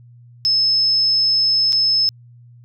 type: tone with dropouts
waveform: sine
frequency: 5210 Hz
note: E8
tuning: 21 cents flat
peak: -13 dBFS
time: 0.45-2.09 s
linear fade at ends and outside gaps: 0 ms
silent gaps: 1.723-1.729 s
effects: added 120 Hz sine -42 dBFS peak until 2.64 s